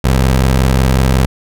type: tone with vibrato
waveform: 20% pulse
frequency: 65.1 Hz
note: C2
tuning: 8 cents flat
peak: -4 dBFS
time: 0.04-1.26 s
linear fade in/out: 5 ms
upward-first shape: square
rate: 20 Hz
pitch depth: 180 cents each way
effects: none